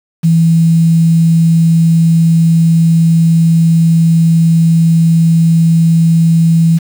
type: tone with quantisation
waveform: sine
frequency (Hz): 164.81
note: E3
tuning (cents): 0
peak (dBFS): -5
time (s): 0.23-6.79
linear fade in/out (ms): 20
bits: 5
effects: none